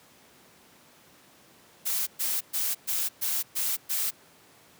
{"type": "noise bursts", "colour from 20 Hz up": "blue", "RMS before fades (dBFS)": -28, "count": 7, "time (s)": [1.85, 4.11], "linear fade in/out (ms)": 20, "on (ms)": 220, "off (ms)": 120, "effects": ["pink hiss -56 dBFS RMS until 4.79 s", "high-pass 150 Hz 12 dB/octave"]}